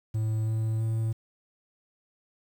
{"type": "tone with pitch steps", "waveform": "triangle", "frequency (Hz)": [109.6, 110.68, 111.77], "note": ["A2", "A2", "A2"], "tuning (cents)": [-6, 11, 28], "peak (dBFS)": -23, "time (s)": [0.14, 1.13], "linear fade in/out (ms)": 10, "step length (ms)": 330, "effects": ["9-bit"]}